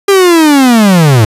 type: linear sweep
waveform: 45% pulse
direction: down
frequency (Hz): 403.8 to 102.5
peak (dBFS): -3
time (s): 0.08-1.25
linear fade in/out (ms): 5
effects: resampled to 32000 Hz